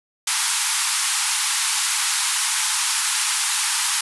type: band-pass noise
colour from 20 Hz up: white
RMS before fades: -22 dBFS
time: 0.27-4.01 s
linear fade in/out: 5 ms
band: 820 to 11000 Hz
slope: 96 dB/octave
effects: none